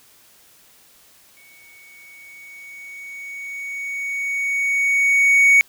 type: tone with exponential growth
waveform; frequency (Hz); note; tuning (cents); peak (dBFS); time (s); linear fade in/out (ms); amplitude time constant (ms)
triangle; 2234; C#7; +13; -7; 1.37-5.61; 0; 920
effects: white hiss -52 dBFS RMS until 5.68 s